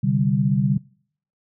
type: chord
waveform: sine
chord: C suspended second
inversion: none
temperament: equal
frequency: 130.81 / 146.83 / 196 Hz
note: C3 / D3 / G3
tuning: 0 / 0 / 0 cents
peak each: -21 dBFS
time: 0.03-0.78 s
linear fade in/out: 10 ms
effects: noise-tail reverb RT60 0.6 s tail -25 dB re dry